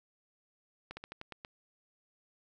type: slowing click train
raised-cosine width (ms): 0.3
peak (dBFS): -27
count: 7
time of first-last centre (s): 0.91-1.449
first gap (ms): 60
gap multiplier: 1.16
effects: none